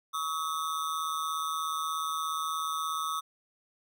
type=ring-modulated tone; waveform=square; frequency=1203 Hz; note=D6; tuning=41 cents sharp; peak=-28 dBFS; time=0.13-3.21 s; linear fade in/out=20 ms; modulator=78.4 Hz; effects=none